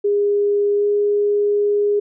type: tone with pitch glide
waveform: sine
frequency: 408.4 to 411.5 Hz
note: G#4 to G#4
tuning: -29 to -16 cents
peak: -14 dBFS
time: 0.04-2 s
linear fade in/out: 10 ms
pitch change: +13 cents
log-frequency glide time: 0.76-0.85 s
effects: none